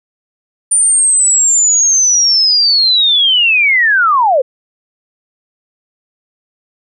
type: linear sweep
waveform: sine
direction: down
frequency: 9210 to 486.8 Hz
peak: -7 dBFS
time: 0.71-4.42 s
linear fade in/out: 10 ms
effects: none